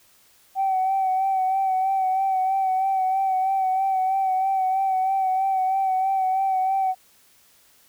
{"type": "tone with vibrato", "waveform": "sine", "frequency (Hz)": 763, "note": "G5", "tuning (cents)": -47, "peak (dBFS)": -18, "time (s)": [0.55, 6.95], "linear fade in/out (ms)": 50, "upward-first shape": "sine", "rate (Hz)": 3.1, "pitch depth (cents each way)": 33, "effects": ["tanh soft clip ceiling -15 dBFS", "white hiss -57 dBFS RMS until 7.88 s"]}